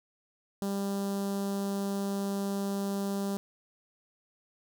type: tone with notch filter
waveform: sawtooth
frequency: 198.3 Hz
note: G3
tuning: 20 cents sharp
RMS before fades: -32 dBFS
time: 0.62-3.37 s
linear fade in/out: 0 ms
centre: 2200 Hz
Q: 0.57
effects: none